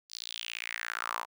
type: tone with high-pass filter sweep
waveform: sawtooth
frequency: 57.4 Hz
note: A#1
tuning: 26 cents flat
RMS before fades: -38 dBFS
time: 0.09-1.26 s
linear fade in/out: 50 ms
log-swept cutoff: 4900 to 940 Hz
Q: 4.3
effects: none